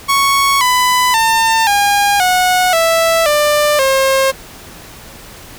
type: tone with pitch steps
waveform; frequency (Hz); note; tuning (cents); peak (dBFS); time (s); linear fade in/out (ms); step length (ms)
sawtooth; 1108.7 / 999.2 / 900.5 / 811.6 / 731.5 / 659.2 / 594.1 / 535.5; C#6 / B5 / A5 / G#5 / F#5 / E5 / D5 / C5; 0 / +20 / +40 / -40 / -20 / 0 / +20 / +40; -6; 0.08-4.32; 20; 530
effects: pink hiss -35 dBFS RMS until 5.58 s